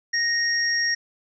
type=tone pair together; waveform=sine; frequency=1864.7 / 5588 Hz; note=A#6 / F8; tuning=0 / 0 cents; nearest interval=octave + perfect fifth; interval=1900 cents; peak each=-22 / -24 dBFS; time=0.13-0.95 s; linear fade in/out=10 ms; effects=none